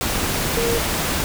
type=tone in noise; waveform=sine; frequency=466.2 Hz; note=A#4; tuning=in tune; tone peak=-20 dBFS; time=0.57-0.78 s; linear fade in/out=0 ms; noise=pink; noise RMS=-22 dBFS; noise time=0.01-1.24 s; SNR=-1 dB; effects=none